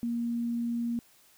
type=tone; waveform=sine; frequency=235.4 Hz; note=A#3; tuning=17 cents sharp; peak=-28 dBFS; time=0.03-0.99 s; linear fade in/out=0 ms; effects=white hiss -61 dBFS RMS until 1.37 s